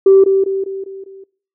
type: tone with echo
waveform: sine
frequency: 387.6 Hz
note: G4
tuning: 20 cents flat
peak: -3 dBFS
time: 0.06-0.24 s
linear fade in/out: 5 ms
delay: 200 ms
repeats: 5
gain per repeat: -6 dB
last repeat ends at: 1.24 s
effects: noise-tail reverb RT60 0.5 s tail -23 dB re dry + tanh soft clip ceiling 0 dBFS